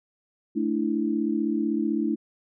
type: chord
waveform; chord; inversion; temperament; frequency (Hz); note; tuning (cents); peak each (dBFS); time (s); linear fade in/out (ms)
sine; A suspended fourth; none; equal; 220 / 293.7 / 329.6; A3 / D4 / E4; 0 / 0 / 0; -27; 0.55-2.16; 20
effects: none